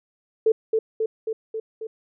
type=tone with echo; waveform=sine; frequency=442.3 Hz; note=A4; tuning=9 cents sharp; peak=-14 dBFS; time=0.46-0.52 s; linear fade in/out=5 ms; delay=270 ms; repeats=5; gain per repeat=-3 dB; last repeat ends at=1.87 s; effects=none